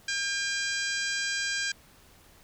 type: harmonic tone with a mistuned harmonic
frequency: 802 Hz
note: G5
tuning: 39 cents sharp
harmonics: 2 / 3 / 4 / 5 / 6 / 7 / 8 / 9 / 10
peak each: -31 / -37 / -38 / -40 / -36 / -39 / -41 / -42 / -42 dBFS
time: 0.08-1.72 s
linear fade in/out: 5 ms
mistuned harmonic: 10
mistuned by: -45 cents
effects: pink hiss -57 dBFS RMS until 2.43 s